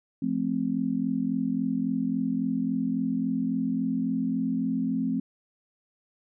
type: chord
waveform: sine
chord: F major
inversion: none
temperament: just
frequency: 174.61 / 218.3 / 261.9 Hz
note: F3 / A3 / C4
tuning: 0 / -13 / +2 cents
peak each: -32 / -29 / -27 dBFS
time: 0.22-5.2 s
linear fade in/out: 5 ms
effects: none